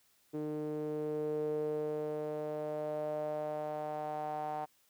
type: tone with band-pass filter sweep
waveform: sawtooth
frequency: 151.7 Hz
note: D#3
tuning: 44 cents flat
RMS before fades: -37 dBFS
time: 0.33-4.66 s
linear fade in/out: 20 ms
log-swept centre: 370 to 790 Hz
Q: 5.7
effects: white hiss -70 dBFS RMS until 4.89 s